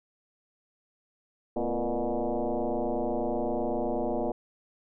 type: tone with frequency modulation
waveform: sine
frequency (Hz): 133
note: C3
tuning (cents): +29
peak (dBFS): -26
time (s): 1.56-4.32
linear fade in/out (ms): 5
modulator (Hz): 119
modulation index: 5.4
effects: none